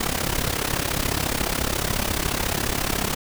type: noise with amplitude modulation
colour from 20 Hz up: pink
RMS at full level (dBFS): -21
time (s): 0-3.15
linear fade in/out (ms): 10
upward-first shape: sine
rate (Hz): 34.2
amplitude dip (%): 80
effects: none